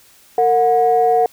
sine tone pair together, 457.8 / 730 Hz, A#4 / F#5, -31 / -24 cents, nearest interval minor sixth, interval 807 cents, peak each -14 / -12 dBFS, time 0.38-1.26 s, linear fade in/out 2 ms, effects tanh soft clip ceiling -4 dBFS + white hiss -49 dBFS RMS until 1.32 s

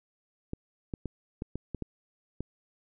clicks, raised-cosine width 3 ms, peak -21 dBFS, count 8, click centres 0.534 / 0.938 / 1.057 / 1.421 / 1.556 / 1.747 / 1.823 / 2.406 s, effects none

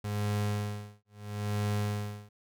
35% pulse tone with tremolo, 103.83 Hz, G#2, in tune, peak -26 dBFS, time 0.04-2.29 s, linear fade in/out 5 ms, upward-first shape sine, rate 0.75 Hz, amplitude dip 100%, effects none

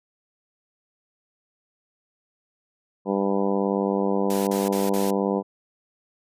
harmonic tone, 98.7 Hz, G2, 12 cents sharp, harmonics 2 / 3 / 4 / 5 / 6 / 7 / 8 / 9 / 10, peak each -25 / -29 / -27 / -27 / -33 / -34 / -35 / -35 / -35 dBFS, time 3.05-5.43 s, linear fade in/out 50 ms
white noise bursts, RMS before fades -34 dBFS, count 4, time 4.3-5.106 s, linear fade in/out 2 ms, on 170 ms, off 42 ms
effects resampled to 32000 Hz

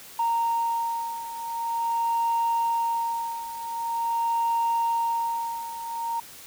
sine beating tone pair, 926 / 926.45 Hz, A#5 / A#5, -12 / -11 cents, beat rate 0.45 Hz, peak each -24 / -28 dBFS, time 0.19-6.2 s, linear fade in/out 5 ms, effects tanh soft clip ceiling -18 dBFS + white hiss -45 dBFS RMS until 6.46 s

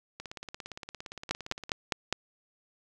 two click trains, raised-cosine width 0.2 ms, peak -23 / -10 dBFS, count 27 / 5, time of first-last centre 0.2-1.694 / 1.31-2.126 s, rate 17.4 / 4.9 Hz, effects none

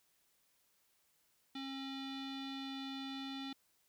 square tone with low-pass filter, 270.1 Hz, C#4, 45 cents flat, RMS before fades -44 dBFS, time 1.55-3.53 s, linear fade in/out 5 ms, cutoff 3700 Hz, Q 6.8, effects white hiss -75 dBFS RMS until 3.88 s

